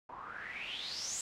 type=noise with low-pass filter sweep; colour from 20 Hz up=white; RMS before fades=-42 dBFS; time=0.09-1.21 s; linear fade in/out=2 ms; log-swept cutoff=900 to 7800 Hz; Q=7.8; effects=none